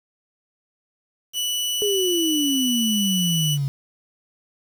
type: tone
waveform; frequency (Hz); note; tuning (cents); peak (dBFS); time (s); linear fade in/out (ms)
sawtooth; 2960; F#7; 0; -19; 1.33-3.58; 50
type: exponential sweep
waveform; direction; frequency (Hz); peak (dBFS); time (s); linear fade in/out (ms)
sine; down; 421.9 to 134.9; -20; 1.82-3.68; 0
effects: 7-bit